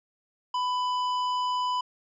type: tone with hard clipping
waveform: sine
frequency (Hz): 997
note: B5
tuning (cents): +16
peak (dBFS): -27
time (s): 0.54-1.81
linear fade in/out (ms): 5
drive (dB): 10
effects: resampled to 16000 Hz